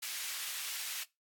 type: high-pass noise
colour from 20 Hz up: pink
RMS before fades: -40 dBFS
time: 0.02-1.04 s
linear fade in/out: 10 ms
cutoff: 2300 Hz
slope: 12 dB/octave
effects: noise-tail reverb RT60 0.2 s tail -20 dB re dry + AAC 64 kbps